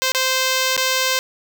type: tone with dropouts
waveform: 5% pulse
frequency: 520 Hz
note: C5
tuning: 11 cents flat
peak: -5 dBFS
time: 0.02-1.19 s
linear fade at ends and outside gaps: 0 ms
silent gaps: 0.12-0.148 / 0.766-0.776 s
effects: none